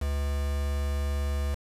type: tone with quantisation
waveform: triangle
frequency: 71 Hz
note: C#2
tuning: 42 cents sharp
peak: -24 dBFS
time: 0.01-1.55 s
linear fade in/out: 10 ms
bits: 6
effects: resampled to 32000 Hz